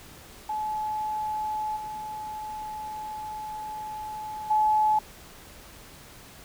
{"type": "tone with level steps", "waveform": "sine", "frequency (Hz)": 857, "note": "A5", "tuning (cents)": -46, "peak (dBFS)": [-27, -33, -19], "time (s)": [0.49, 4.99], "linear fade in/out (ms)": 5, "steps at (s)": [1.76, 4.5], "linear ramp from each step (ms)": 10, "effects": ["pink hiss -48 dBFS RMS until 6.44 s"]}